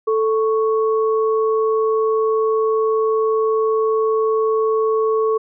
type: tone pair together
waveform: sine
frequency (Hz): 440 / 1108.7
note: A4 / C#6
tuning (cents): 0 / 0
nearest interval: octave + major third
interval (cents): 1600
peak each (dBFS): -15 / -23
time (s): 0.07-5.38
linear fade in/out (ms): 10
effects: none